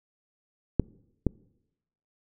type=clicks; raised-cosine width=3 ms; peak=-7 / -10 dBFS; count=2; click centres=0.797 / 1.267 s; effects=noise-tail reverb RT60 0.9 s tail -25 dB re dry